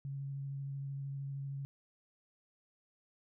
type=tone with vibrato; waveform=sine; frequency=138.3 Hz; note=C#3; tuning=4 cents flat; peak=-38 dBFS; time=0.05-1.65 s; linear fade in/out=0 ms; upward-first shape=triangle; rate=13 Hz; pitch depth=15 cents each way; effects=none